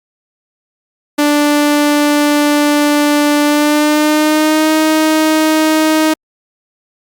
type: tone with pitch glide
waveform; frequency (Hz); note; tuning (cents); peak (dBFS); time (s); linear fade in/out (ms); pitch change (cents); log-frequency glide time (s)
sawtooth; 293.7 to 313; D4 to D#4; 0 to +10; -5; 1.18-6.14; 10; +110; 3.44-4.71
effects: Opus 48 kbps

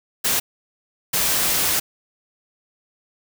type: noise bursts at uneven times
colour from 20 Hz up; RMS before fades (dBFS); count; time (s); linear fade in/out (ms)
white; -20; 2; 0.24-0.4 / 1.13-1.8; 10
effects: none

